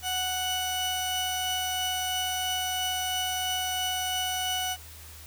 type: tone pair together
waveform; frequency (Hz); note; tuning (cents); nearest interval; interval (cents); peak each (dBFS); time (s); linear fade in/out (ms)
sawtooth; 740 / 2957; F#5 / F#7; 0 / -2; 2 octaves; 2398; -27; 0.02-4.77; 50
effects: added 78 Hz sine -47 dBFS peak until 5.26 s + white hiss -48 dBFS RMS until 5.26 s